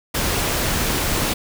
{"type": "noise", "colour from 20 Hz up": "pink", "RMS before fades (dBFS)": -21, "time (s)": [0.14, 1.34], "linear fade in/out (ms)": 10, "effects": []}